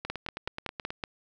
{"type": "two click trains", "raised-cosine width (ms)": 0.3, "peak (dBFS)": [-16, -19], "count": [6, 9], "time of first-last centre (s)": [[0.1, 1.038], [0.05, 0.905]], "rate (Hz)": [5.33, 9.36], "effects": []}